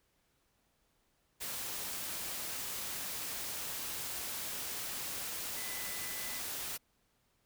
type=tone in noise; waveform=sine; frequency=2001 Hz; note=B6; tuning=22 cents sharp; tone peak=-48 dBFS; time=5.56-6.4 s; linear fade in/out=20 ms; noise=white; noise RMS=-40 dBFS; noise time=1.4-6.78 s; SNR=-11 dB; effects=pink hiss -75 dBFS RMS until 7.45 s